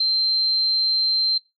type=tone; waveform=sine; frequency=4131 Hz; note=C8; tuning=23 cents flat; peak=-17 dBFS; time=0-1.38 s; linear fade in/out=5 ms; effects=noise-tail reverb RT60 0.2 s tail -20 dB re dry